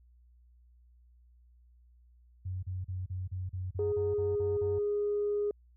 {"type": "tone bursts", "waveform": "sine", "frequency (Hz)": 92.3, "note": "F#2", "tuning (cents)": -4, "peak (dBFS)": -33, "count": 11, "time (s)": [2.45, 4.79], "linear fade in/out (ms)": 10, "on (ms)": 180, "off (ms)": 36}
{"type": "tone with pitch glide", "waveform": "sine", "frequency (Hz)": [415.3, 412.7], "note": ["G#4", "G#4"], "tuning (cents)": [0, -11], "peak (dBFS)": -27, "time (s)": [3.79, 5.51], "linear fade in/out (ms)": 2, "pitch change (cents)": -11, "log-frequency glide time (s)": [3.9, 4.39]}
{"effects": ["tanh soft clip ceiling -23 dBFS", "added 60 Hz sine -58 dBFS peak until 5.76 s"]}